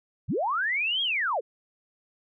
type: linear two-way sweep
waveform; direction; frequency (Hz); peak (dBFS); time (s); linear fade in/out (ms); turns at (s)
sine; up then down; 70 to 3322 to 380.2; -24; 0.28-1.41; 20; 1.02
effects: none